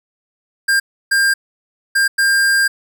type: tone bursts at uneven times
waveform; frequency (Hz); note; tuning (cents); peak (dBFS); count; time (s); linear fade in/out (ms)
square; 1600; G6; +35; -12; 4; 0.68-0.8 / 1.11-1.34 / 1.95-2.08 / 2.18-2.68; 10
effects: none